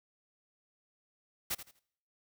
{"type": "noise with echo", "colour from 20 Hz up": "white", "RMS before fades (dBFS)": -34, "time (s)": [1.5, 1.55], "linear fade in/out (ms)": 10, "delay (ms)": 82, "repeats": 3, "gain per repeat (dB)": -12, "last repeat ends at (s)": 1.796, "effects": ["noise-tail reverb RT60 0.7 s tail -26 dB re dry"]}